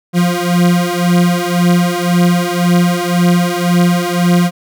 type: beating tone pair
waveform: 40% pulse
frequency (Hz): 174.61 / 176.51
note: F3 / F3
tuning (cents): 0 / +19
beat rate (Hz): 1.9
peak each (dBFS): -12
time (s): 0.13-4.51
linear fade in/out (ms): 50
effects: none